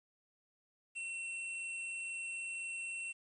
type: tone with amplitude modulation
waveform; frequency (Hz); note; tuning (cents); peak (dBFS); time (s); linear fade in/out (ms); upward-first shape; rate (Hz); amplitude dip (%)
square; 2711; E7; +48; -39; 0.95-3.13; 20; sine; 187; 25
effects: resampled to 22050 Hz + 11-bit